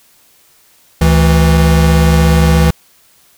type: tone pair together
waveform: square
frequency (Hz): 72.47 / 163.5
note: D2 / E3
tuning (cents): -22 / -14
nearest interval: octave + major second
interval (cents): 1408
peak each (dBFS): -10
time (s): 1.01-2.71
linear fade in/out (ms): 5
effects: white hiss -49 dBFS RMS until 3.37 s